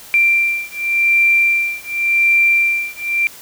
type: beating tone pair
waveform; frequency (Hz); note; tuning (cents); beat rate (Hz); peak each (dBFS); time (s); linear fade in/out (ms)
sine; 2361 / 2361.89; D7 / D7; +9 / +9; 0.89; -15; 0.14-3.27; 0
effects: white hiss -38 dBFS RMS until 3.41 s